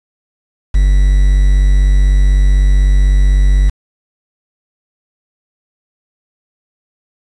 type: tone with quantisation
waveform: triangle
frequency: 47.99 Hz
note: G1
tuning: 36 cents flat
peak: -4 dBFS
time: 0.74-3.7 s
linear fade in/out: 10 ms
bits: 5
effects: resampled to 22050 Hz